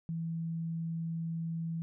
sine tone, 164.81 Hz, E3, in tune, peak -33 dBFS, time 0.09-1.82 s, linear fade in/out 0 ms, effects none

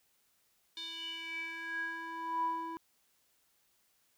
square tone with band-pass filter sweep, 329.6 Hz, E4, in tune, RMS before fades -39 dBFS, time 0.77-2.77 s, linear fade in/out 0 ms, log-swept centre 3800 to 750 Hz, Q 7.6, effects white hiss -73 dBFS RMS until 4.17 s

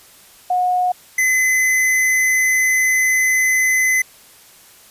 sine / square tone pair in turn, 726 / 2032 Hz, F#5 / B6, -33 / +49 cents, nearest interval octave + tritone, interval 1782 cents, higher second, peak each -14 dBFS, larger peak neither, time 0.5-0.92 / 1.18-4.02 s, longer second, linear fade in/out 5 ms, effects white hiss -46 dBFS RMS until 4.9 s + resampled to 32000 Hz

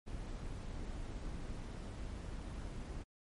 brown noise with amplitude modulation, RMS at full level -42 dBFS, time 0.06-3.04 s, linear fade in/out 20 ms, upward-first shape sine, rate 270 Hz, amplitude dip 35%, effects MP3 48 kbps

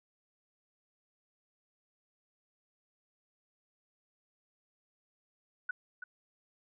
sine tone with echo, 1480 Hz, F#6, in tune, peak -31 dBFS, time 5.69-5.71 s, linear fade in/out 5 ms, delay 330 ms, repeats 1, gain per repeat -9 dB, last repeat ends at 6.04 s, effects none

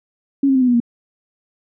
sine tone with pitch steps, 276.8 / 268.1 / 259.8 / 251.6 / 243.8 / 236.1 Hz, C#4 / C4 / C4 / B3 / B3 / A#3, -2 / +42 / -12 / +32 / -22 / +22 cents, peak -11 dBFS, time 0.43-0.802 s, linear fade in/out 5 ms, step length 62 ms, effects none

